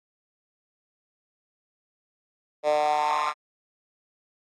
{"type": "tone with high-pass filter sweep", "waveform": "10% pulse", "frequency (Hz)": 150, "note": "D3", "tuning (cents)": 37, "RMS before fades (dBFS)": -24, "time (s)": [2.63, 3.34], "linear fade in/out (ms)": 50, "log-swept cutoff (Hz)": [560, 1200], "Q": 5.3, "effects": ["low-pass 6000 Hz 12 dB/octave", "AAC 48 kbps"]}